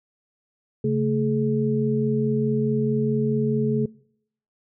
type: tone cluster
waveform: sine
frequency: 135.8 / 220.5 / 424.3 Hz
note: C#3 / A3 / G#4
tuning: -35 / +4 / +37 cents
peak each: -24 dBFS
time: 0.84-3.86 s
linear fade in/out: 5 ms
effects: noise-tail reverb RT60 0.7 s tail -24 dB re dry